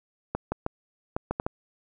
clicks, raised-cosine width 1 ms, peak -13 dBFS, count 7, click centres 0.35 / 0.52 / 0.664 / 1.165 / 1.31 / 1.399 / 1.465 s, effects none

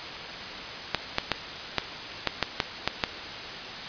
clicks, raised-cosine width 0.2 ms, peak -4 dBFS, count 9, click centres 0.947 / 1.184 / 1.317 / 1.783 / 2.273 / 2.427 / 2.602 / 2.876 / 3.038 s, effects white hiss -36 dBFS RMS until 3.88 s + resampled to 11025 Hz

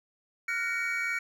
triangle chord, Gb major seventh, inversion third, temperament equal with one note detuned, 1396.9 / 1480 / 1864.7 / 2265 Hz, F6 / Gb6 / Bb6 / Db7, 0 / 0 / 0 / +37 cents, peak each -34 / -35 / -35 / -29 dBFS, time 0.48-1.19 s, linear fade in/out 5 ms, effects none

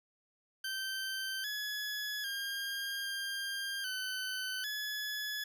20% pulse tone with pitch steps, 1552 / 1694 / 1609 / 1599 / 1516 / 1703 Hz, G6 / G#6 / G6 / G6 / F#6 / G#6, -18 / +34 / +45 / +34 / +42 / +43 cents, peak -31 dBFS, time 0.64-5.44 s, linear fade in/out 5 ms, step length 800 ms, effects none

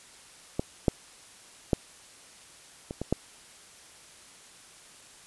clicks, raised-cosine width 2 ms, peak -13 / -7 / -8 / -21 / -18 / -10 dBFS, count 6, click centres 0.595 / 0.882 / 1.732 / 2.909 / 3.016 / 3.126 s, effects white hiss -52 dBFS RMS until 5.26 s + resampled to 24000 Hz

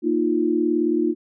sine chord, Bb suspended fourth, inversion none, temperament just, 233.1 / 310.8 / 349.6 Hz, Bb3 / Eb4 / F4, 0 / -2 / +2 cents, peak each -25 / -21 / -21 dBFS, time 0.02-1.15 s, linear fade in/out 50 ms, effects none

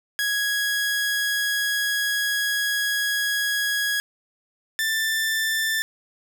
sawtooth tone pair in turn, 1661.2 / 1774.4 Hz, G#6 / A6, 0 / +14 cents, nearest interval minor second, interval 114 cents, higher second, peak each -18 dBFS, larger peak neither, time 0.19-4 / 4.79-5.82 s, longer first, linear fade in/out 0 ms, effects 10-bit

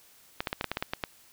clicks, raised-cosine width 0.3 ms, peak -13 dBFS, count 10, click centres 0.405 / 0.472 / 0.529 / 0.611 / 0.643 / 0.716 / 0.771 / 0.825 / 0.935 / 1.038 s, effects white hiss -58 dBFS RMS until 1.32 s

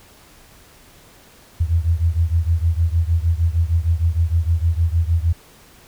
sine beating tone pair, 81 / 87.5 Hz, E2 / F2, -30 / +4 cents, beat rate 6.5 Hz, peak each -17 / -19 dBFS, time 1.6-5.33 s, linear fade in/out 10 ms, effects pink hiss -48 dBFS RMS until 5.87 s

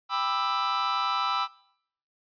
45% pulse chord, E minor seventh, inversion first, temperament just, 791.1 / 988.9 / 1186.7 / 1318.5 Hz, G5 / B5 / D6 / E6, +16 / +2 / +18 / 0 cents, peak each -34 / -31 / -33 / -28 dBFS, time 0.09-1.48 s, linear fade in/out 50 ms, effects noise-tail reverb RT60 0.7 s tail -23 dB re dry + resampled to 11025 Hz

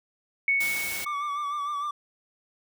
sine tone with exponential decay, 2217 Hz, C#7, in tune, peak -19 dBFS, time 0.48-1.86 s, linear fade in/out 2 ms, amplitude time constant 300 ms
white noise, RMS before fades -34 dBFS, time 0.6-1.05 s, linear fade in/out 10 ms
triangle tone with vibrato, 1165 Hz, D6, 14 cents flat, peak -26 dBFS, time 1.06-1.91 s, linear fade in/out 5 ms, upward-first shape sine, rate 6.6 Hz, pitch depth 47 cents each way
effects none

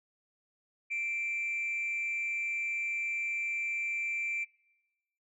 sine tone with frequency modulation, 2349 Hz, D7, in tune, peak -30 dBFS, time 0.9-4.45 s, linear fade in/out 20 ms, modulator 233 Hz, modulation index 0.26, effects noise-tail reverb RT60 1.0 s tail -24 dB re dry + tanh soft clip ceiling -28 dBFS

